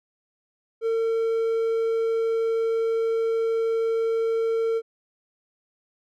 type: tone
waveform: triangle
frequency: 453.2 Hz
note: A#4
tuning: 49 cents flat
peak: -19 dBFS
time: 0.81-4.82 s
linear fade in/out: 50 ms
effects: none